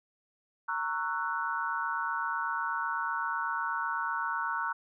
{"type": "chord", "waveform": "sine", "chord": "F# dominant seventh", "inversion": "first", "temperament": "just", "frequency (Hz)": [925, 1110, 1332, 1480], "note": ["A#5", "C#6", "E6", "F#6"], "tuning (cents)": [-14, 2, 18, 0], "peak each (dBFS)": [-35, -36, -36, -34], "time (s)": [0.68, 4.73], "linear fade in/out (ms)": 10, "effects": []}